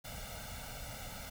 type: noise with comb filter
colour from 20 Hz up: pink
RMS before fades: -45 dBFS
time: 0.04-1.3 s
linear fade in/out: 10 ms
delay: 1.4 ms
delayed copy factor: +0.9
effects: none